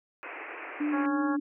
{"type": "band-pass noise", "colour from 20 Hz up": "white", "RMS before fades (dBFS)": -41, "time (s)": [0.23, 1.06], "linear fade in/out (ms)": 0, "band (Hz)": [280, 2600], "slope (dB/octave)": 96}
{"type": "tone with vibrato", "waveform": "sine", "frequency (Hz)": 293.7, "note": "D4", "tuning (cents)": 0, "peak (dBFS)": -26, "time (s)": [0.8, 1.4], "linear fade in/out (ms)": 10, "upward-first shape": "sine", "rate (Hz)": 2.9, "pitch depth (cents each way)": 21}
{"type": "harmonic tone", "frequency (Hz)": 277.2, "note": "C#4", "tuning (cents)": 0, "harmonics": [1, 2, 3, 4, 5, 6], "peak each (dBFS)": [-39, -38, -37, -35, -38, -39], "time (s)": [0.92, 1.37], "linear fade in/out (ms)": 20}
{"effects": []}